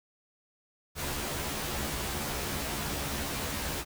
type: noise with comb filter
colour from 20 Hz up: pink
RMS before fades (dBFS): -34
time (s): 0.95-3.85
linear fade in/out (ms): 50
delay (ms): 14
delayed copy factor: +0.95
effects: none